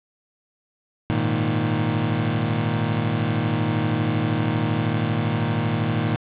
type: chord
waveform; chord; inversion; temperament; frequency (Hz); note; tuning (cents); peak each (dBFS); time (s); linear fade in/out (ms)
25% pulse; Ab suspended second; none; equal; 103.83 / 116.54 / 155.56; Ab2 / Bb2 / Eb3; 0 / 0 / 0; -23 / -20 / -21; 1.1-6.16; 0
effects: resampled to 8000 Hz + 7-bit